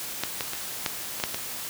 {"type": "clicks", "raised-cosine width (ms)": 0.2, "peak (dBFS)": [-8, -10, -15, -7, -15, -7, -12], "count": 7, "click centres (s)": [0.236, 0.408, 0.534, 0.862, 1.2, 1.238, 1.345], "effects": ["white hiss -35 dBFS RMS until 1.69 s", "high-pass 60 Hz 12 dB/octave"]}